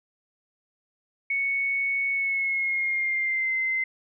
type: tone with pitch glide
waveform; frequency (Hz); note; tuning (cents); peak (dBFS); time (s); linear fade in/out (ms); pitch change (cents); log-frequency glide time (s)
sine; 2217 to 2069; C#7 to C7; 0 to -20; -23; 1.3-3.84; 5; -120; 2.11-3.53
effects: none